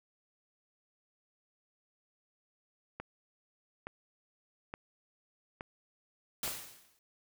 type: click train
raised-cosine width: 0.5 ms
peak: -25 dBFS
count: 5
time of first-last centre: 3-6.478 s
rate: 1.15 Hz
type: noise with exponential decay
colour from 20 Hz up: white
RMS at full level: -34 dBFS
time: 6.43-6.99 s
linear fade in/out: 2 ms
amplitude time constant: 120 ms
effects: none